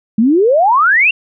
sine exponential sweep, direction up, 207.7 to 2809 Hz, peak -7 dBFS, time 0.18-1.11 s, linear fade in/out 5 ms, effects none

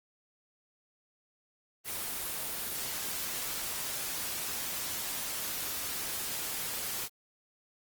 white noise, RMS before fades -36 dBFS, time 1.84-7.09 s, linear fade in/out 50 ms, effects Opus 24 kbps

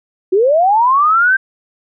sine linear sweep, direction up, 353.2 to 1586 Hz, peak -8 dBFS, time 0.32-1.37 s, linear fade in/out 10 ms, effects none

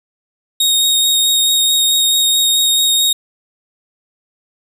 sawtooth tone with vibrato, 3736 Hz, A#7, 3 cents sharp, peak -8 dBFS, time 0.6-3.13 s, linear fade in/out 5 ms, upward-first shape sine, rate 4.6 Hz, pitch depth 11 cents each way, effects none

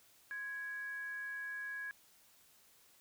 sine tone with frequency modulation, 1661.2 Hz, G#6, in tune, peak -40 dBFS, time 0.31-1.91 s, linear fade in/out 0 ms, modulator 620 Hz, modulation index 0.23, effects white hiss -66 dBFS RMS until 3 s

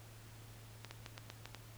clicks, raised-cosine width 0.2 ms, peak -28 dBFS, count 7, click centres 0.847 / 0.91 / 1.062 / 1.179 / 1.301 / 1.456 / 1.547 s, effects added 111 Hz sine -54 dBFS peak until 1.77 s + pink hiss -59 dBFS RMS until 1.77 s

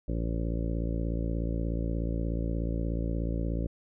harmonic tone, 56.7 Hz, A#1, 47 cents flat, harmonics 1 / 2 / 3 / 4 / 5 / 6 / 7 / 8 / 9 / 10, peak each -30 / -36 / -36 / -42 / -38 / -42 / -47 / -47 / -44 / -45 dBFS, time 0.08-3.67 s, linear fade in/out 5 ms, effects none

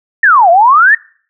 sine exponential two-way sweep, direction down then up, 1872 to 659.3 to 1872 Hz, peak -3 dBFS, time 0.23-0.95 s, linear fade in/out 5 ms, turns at 0.5 s, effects noise-tail reverb RT60 0.5 s tail -25 dB re dry

